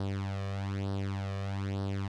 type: tone with flanger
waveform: sawtooth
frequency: 98 Hz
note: G2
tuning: in tune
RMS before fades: -34 dBFS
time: 0-2.08 s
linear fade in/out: 5 ms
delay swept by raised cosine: 0.21 to 1.71 ms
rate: 1.1 Hz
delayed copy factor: +0.75
effects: low-pass 5000 Hz 12 dB/octave